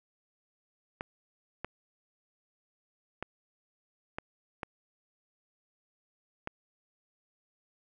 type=clicks; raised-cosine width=0.5 ms; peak=-20 dBFS; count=6; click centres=1.009 / 1.646 / 3.226 / 4.185 / 4.632 / 6.474 s; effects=none